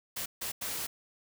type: noise bursts at uneven times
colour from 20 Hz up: white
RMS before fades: -36 dBFS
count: 3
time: 0.16-0.26 / 0.41-0.52 / 0.61-0.87 s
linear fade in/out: 10 ms
effects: none